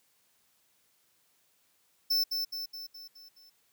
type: tone with echo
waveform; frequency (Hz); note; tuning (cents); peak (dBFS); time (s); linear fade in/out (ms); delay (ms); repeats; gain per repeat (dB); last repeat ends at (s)
square; 5300; E8; +9; -25; 2.1-2.24; 10; 210; 6; -5; 3.5
effects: white hiss -70 dBFS RMS until 3.72 s + high-pass 60 Hz 12 dB/octave